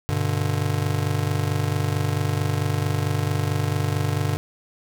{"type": "chord", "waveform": "square", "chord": "G major", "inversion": "none", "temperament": "just", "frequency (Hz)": [98, 122.5, 147], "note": ["G2", "B2", "D3"], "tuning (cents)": [0, -14, 2], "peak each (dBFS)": [-25, -29, -26], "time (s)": [0.09, 4.37], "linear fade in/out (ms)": 0, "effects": ["9-bit"]}